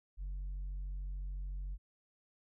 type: tone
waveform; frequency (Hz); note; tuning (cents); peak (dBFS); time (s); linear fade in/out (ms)
sine; 46.79; F#1; +20; -35; 0.17-1.78; 50
effects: tanh soft clip ceiling -37 dBFS